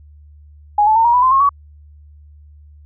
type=tone with pitch steps; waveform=sine; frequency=830.6 / 867.9 / 906.8 / 947.5 / 990 / 1034.5 / 1080.9 / 1129.4 Hz; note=G#5 / A5 / A#5 / A#5 / B5 / C6 / C#6 / C#6; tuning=0 / -24 / -48 / +28 / +4 / -20 / -44 / +32 cents; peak=-9 dBFS; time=0.78-1.492 s; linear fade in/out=5 ms; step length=89 ms; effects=added 74 Hz sine -40 dBFS peak until 2.85 s